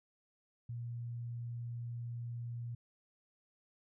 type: tone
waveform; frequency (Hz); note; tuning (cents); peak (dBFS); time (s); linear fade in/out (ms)
sine; 118.7; A#2; +32; -39; 0.69-2.75; 5
effects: none